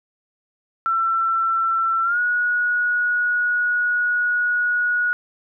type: tone with pitch glide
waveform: sine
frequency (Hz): 1343 to 1456.1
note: E6 to F#6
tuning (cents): +32 to -28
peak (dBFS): -17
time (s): 0.86-5.13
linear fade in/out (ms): 0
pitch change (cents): +140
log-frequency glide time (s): 2.03-2.19
effects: none